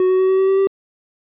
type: tone with pitch steps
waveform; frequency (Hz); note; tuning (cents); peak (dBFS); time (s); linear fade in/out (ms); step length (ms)
triangle; 370 / 373.2 / 376.5 / 379.7 / 383 / 386.4 / 389.7; F#4 / F#4 / F#4 / F#4 / G4 / G4 / G4; 0 / +15 / +30 / +45 / -40 / -25 / -10; -10; 0-0.672; 2; 96
effects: resampled to 8000 Hz